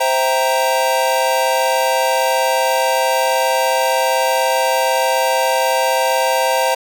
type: chord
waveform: square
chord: C dominant seventh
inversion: none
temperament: equal with one note detuned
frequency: 523.3 / 659.3 / 780.4 / 932.3 Hz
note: C5 / E5 / G5 / Bb5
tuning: 0 / 0 / -8 / 0 cents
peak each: -19 / -22 / -22 / -19 dBFS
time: 0-6.75 s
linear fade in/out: 10 ms
effects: none